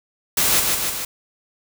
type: noise with echo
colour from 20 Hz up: white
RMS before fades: -18 dBFS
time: 0.37-0.6 s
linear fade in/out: 5 ms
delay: 150 ms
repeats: 3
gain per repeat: -3 dB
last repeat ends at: 1.05 s
effects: none